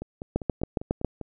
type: two click trains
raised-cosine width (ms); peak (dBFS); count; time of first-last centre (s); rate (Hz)
2; -21 / -10; 7 / 6; 0.02-1.213 / 0.36-1.047; 5.03 / 7.28
effects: none